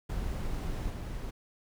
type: noise with level steps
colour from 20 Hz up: brown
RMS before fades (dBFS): -34 / -37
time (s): 0.09-1.31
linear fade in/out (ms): 10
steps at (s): 0.89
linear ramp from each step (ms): 20
effects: none